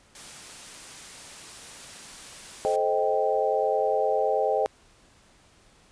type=high-pass noise; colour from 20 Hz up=white; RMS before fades=-43 dBFS; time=0.15-2.76 s; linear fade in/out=2 ms; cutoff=110 Hz; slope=96 dB/octave
type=chord; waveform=sine; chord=A half-diminished seventh; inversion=none; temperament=equal with one note detuned; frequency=433.7 / 523.3 / 622.3 / 784 Hz; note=A4 / C5 / Eb5 / G5; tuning=-25 / 0 / 0 / 0 cents; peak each=-27 dBFS; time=2.65-4.66 s; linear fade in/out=0 ms
effects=pink hiss -58 dBFS RMS until 5.91 s + resampled to 22050 Hz